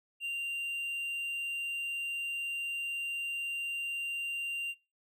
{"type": "tone", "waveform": "triangle", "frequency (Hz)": 2778, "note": "F7", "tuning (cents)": -10, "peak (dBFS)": -31, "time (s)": [0.2, 4.75], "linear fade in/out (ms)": 50, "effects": ["noise-tail reverb RT60 0.3 s tail -25 dB re dry"]}